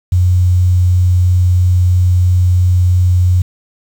sine tone with quantisation, 90.3 Hz, F#2, 42 cents flat, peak -7 dBFS, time 0.12-3.42 s, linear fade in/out 5 ms, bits 6, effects none

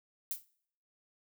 violet noise with exponential decay, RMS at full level -32 dBFS, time 0.31-0.45 s, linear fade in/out 1 ms, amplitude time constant 30 ms, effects noise-tail reverb RT60 0.6 s tail -21 dB re dry

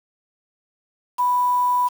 sine tone with quantisation, 987.8 Hz, B5, in tune, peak -16 dBFS, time 1.18-1.89 s, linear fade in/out 20 ms, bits 6, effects none

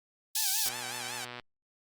pink high-pass noise, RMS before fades -30 dBFS, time 0.35-0.69 s, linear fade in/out 5 ms, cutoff 4000 Hz, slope 24 dB/octave
5% pulse tone with vibrato, 820 Hz, G#5, 22 cents flat, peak -25 dBFS, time 0.36-1.25 s, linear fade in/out 5 ms, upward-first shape sine, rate 5.4 Hz, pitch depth 140 cents each way
click train, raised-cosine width 0.3 ms, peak -25 dBFS, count 91, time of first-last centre 0.66-1.398 s, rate 122 Hz
effects Opus 32 kbps

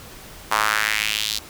sawtooth tone with high-pass filter sweep, 107 Hz, A2, 48 cents flat, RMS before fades -22 dBFS, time 0.51-1.39 s, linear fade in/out 10 ms, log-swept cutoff 1000 to 4300 Hz, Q 2.5, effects pink hiss -41 dBFS RMS until 1.49 s

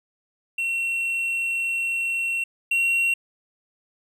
triangle tone pair in turn, 2722 / 2738 Hz, F7 / F7, -45 / -35 cents, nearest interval unison, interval 10 cents, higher second, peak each -21 / -17 dBFS, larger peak second, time 0.58-2.44 / 2.71-3.14 s, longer first, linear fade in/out 5 ms, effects none

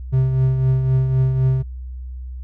triangle tone with tremolo, 130.81 Hz, C3, in tune, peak -10 dBFS, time 0.12-1.63 s, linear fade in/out 20 ms, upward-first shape triangle, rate 3.9 Hz, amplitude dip 50%, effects added 63 Hz sine -28 dBFS peak until 2.43 s

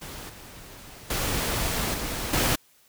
pink noise with level steps, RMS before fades -39 / -45 / -27 / -31 / -23 dBFS, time 0.01-2.56 s, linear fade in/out 10 ms, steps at 0.29 / 1.1 / 1.94 / 2.33 s, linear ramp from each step 5 ms, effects white hiss -60 dBFS RMS until 2.88 s

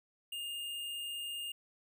square tone, 2825 Hz, F7, 19 cents sharp, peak -39 dBFS, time 0.32-1.52 s, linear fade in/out 5 ms, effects none

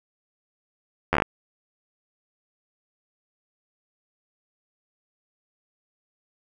slowing click train, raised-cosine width 0.5 ms, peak -5 dBFS, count 7, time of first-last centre 1.13-1.222 s, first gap 11 ms, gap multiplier 1.13, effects 7-bit

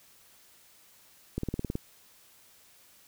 click train, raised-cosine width 3 ms, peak -18 dBFS, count 8, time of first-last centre 1.38-1.754 s, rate 18.7 Hz, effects white hiss -59 dBFS RMS until 3.07 s

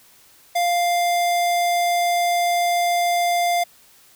square tone, 698.5 Hz, F5, in tune, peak -18 dBFS, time 0.55-3.64 s, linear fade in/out 10 ms, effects white hiss -52 dBFS RMS until 4.15 s

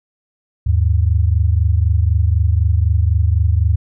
sine tone pair together, 77.4 / 101.37 Hz, D#2 / G#2, -9 / -41 cents, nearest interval perfect fourth, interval 468 cents, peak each -13 / -15 dBFS, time 0.66-3.76 s, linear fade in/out 10 ms, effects none

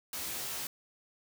white noise with comb filter, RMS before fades -38 dBFS, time 0.13-0.67 s, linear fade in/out 2 ms, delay 15 ms, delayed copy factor +0.85, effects none

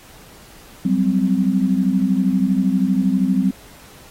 sine tone cluster, 183.6 / 196.2 / 259.1 Hz, F#3 / G3 / C4, -13 / +2 / -17 cents, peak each -20 / -18 / -19 dBFS, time 0.85-3.51 s, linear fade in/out 5 ms, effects pink hiss -45 dBFS RMS until 4.1 s + AAC 48 kbps

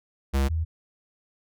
square / sine tone pair in turn, 68.1 / 80.82 Hz, C#2 / E2, -30 / -34 cents, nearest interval minor third, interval 296 cents, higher second, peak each -21 / -23 dBFS, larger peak first, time 0.33-0.49 / 0.49-0.65 s, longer neither, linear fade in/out 20 ms, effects none

